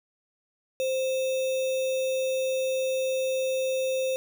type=tone with sample-and-hold; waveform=sine; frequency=523.3 Hz; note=C5; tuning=in tune; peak=-24 dBFS; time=0.8-4.16 s; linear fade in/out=0 ms; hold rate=3150 Hz; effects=none